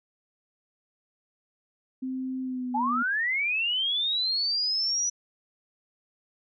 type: tone with pitch glide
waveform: sine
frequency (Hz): 259.7 to 243.7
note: C4 to B3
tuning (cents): -13 to -23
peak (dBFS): -29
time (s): 2.02-3.03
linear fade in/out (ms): 10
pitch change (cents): -110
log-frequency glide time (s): 2.42-2.85
type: linear sweep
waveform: sine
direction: up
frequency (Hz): 804 to 5920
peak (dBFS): -24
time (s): 2.74-5.1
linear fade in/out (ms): 10
effects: none